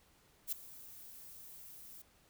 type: noise with ADSR envelope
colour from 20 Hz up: violet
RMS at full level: -35 dBFS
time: 0.47-2.02 s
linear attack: 53 ms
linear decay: 6 ms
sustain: -18 dB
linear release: 6 ms
effects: pink hiss -68 dBFS RMS until 2.29 s